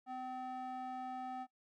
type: tone with band-pass filter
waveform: square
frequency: 256 Hz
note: C4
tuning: 38 cents flat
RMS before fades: -43 dBFS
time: 0.06-1.47 s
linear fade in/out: 50 ms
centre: 800 Hz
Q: 2.4
effects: noise-tail reverb RT60 0.1 s tail -21 dB re dry + MP3 64 kbps